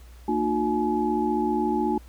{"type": "tone cluster", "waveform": "sine", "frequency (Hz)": [230, 304.3, 360.3, 848], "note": ["A#3", "D#4", "F#4", "G#5"], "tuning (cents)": [-23, -38, -46, 36], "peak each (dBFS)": -27, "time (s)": [0.28, 1.98], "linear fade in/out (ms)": 5, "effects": ["added 60 Hz sine -44 dBFS peak until 2.08 s", "pink hiss -56 dBFS RMS until 2.08 s"]}